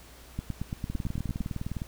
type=two click trains; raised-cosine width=5 ms; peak=-20 / -19 dBFS; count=19 / 10; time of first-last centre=0.9-1.818 / 0.39-1.406 s; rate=19.6 / 8.86 Hz; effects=added 60 Hz sine -51 dBFS peak until 1.87 s + pink hiss -52 dBFS RMS until 1.87 s